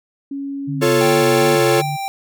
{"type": "tone with pitch glide", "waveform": "sine", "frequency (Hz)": [277.9, 243.3], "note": ["C#4", "B3"], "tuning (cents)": [4, -26], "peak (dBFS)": -23, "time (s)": [0.31, 1.56], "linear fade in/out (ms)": 5, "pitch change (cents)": -230, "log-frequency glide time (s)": [0.72, 0.98]}
{"type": "tone with vibrato", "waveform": "sine", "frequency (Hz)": 140, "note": "C#3", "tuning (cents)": 18, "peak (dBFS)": -22, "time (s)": [0.67, 1.97], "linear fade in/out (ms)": 20, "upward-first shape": "square", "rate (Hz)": 2.7, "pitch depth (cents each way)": 71}
{"type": "chord", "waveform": "45% pulse", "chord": "F augmented", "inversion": "none", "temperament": "equal", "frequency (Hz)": [349.2, 440, 554.4], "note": ["F4", "A4", "C#5"], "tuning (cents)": [0, 0, 0], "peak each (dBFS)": [-17, -17, -19], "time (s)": [0.81, 1.82], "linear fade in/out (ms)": 20}
{"type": "tone with tremolo", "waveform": "square", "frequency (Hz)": 785, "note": "G5", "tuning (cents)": 2, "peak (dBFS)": -21, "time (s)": [1.01, 2.08], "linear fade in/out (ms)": 0, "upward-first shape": "sine", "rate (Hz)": 2.9, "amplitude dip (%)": 30}
{"effects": []}